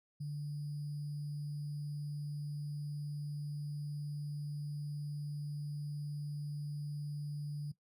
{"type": "tone with sample-and-hold", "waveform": "sine", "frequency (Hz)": 146.83, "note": "D3", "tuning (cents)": 0, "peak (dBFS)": -37, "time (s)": [0.2, 7.72], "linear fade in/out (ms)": 10, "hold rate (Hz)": 4900, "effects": ["noise-tail reverb RT60 0.1 s tail -17 dB re dry", "resampled to 32000 Hz"]}